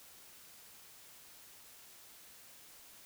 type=silence; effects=white hiss -57 dBFS RMS until 3.05 s